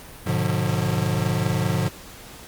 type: chord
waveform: square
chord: G# diminished seventh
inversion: none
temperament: just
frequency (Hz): 103.83 / 124.59 / 149.51 / 179.41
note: G#2 / B2 / D3 / F3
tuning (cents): 0 / +16 / +31 / +47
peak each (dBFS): -27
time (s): 0.26-1.89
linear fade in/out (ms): 10
effects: pink hiss -42 dBFS RMS until 2.47 s + Opus 48 kbps